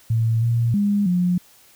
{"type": "tone with pitch steps", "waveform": "sine", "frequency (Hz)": [113.4, 117, 203.7, 178.5], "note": ["A#2", "A#2", "G#3", "F3"], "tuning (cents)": [-47, 7, -33, 38], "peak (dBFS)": -16, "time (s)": [0.1, 1.38], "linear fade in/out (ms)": 5, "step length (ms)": 320, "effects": ["white hiss -52 dBFS RMS until 1.75 s"]}